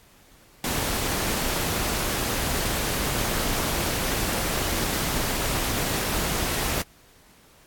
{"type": "noise with amplitude modulation", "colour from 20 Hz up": "pink", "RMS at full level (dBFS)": -24, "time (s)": [0.64, 6.82], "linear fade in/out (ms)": 2, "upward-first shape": "sine", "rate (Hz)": 274, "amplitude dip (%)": 45, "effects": ["pink hiss -55 dBFS RMS until 7.66 s", "AAC 64 kbps"]}